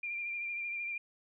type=tone with vibrato; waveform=sine; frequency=2387 Hz; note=D7; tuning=28 cents sharp; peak=-35 dBFS; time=0.03-0.98 s; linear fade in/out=5 ms; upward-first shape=sine; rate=13 Hz; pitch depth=28 cents each way; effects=none